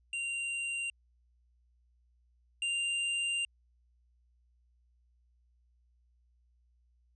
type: tone pair in turn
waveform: square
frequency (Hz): 2771 / 2787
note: F7 / F7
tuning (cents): -14 / -4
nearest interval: unison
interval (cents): 10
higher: second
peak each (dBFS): -34 / -31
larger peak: second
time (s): 0.13-0.9 / 2.62-3.45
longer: second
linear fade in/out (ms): 2
effects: added 60 Hz sine -66 dBFS peak until 7.15 s + resampled to 22050 Hz